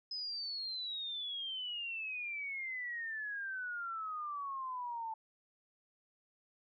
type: exponential sweep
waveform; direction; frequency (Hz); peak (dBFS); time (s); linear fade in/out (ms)
sine; down; 5100 to 880; -38; 0.11-5.14; 5
effects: none

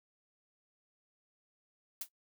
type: noise with exponential decay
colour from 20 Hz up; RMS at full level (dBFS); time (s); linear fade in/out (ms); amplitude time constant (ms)
blue; -33; 2.01-2.09; 5; 16
effects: noise-tail reverb RT60 0.1 s tail -20 dB re dry

